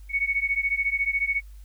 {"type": "beating tone pair", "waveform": "sine", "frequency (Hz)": [2217, 2231], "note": ["C#7", "C#7"], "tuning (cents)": [0, 11], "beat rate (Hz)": 14, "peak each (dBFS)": [-25, -26], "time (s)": [0.09, 1.42], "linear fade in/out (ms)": 50, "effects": ["added 50 Hz sine -41 dBFS peak until 1.64 s", "white hiss -62 dBFS RMS until 1.64 s"]}